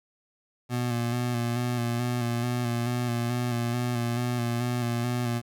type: tone with vibrato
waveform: 25% pulse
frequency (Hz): 120.5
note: B2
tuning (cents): -42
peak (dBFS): -22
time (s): 0.69-5.42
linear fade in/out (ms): 50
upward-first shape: square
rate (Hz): 2.3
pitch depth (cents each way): 27
effects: 9-bit